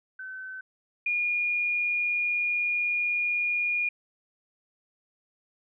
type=tone pair in turn; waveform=sine; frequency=1526 / 2432 Hz; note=G6 / D#7; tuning=-47 / -40 cents; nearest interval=minor sixth; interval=807 cents; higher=second; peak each=-36 / -24 dBFS; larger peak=second; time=0.19-0.61 / 1.06-3.89 s; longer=second; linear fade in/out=5 ms; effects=none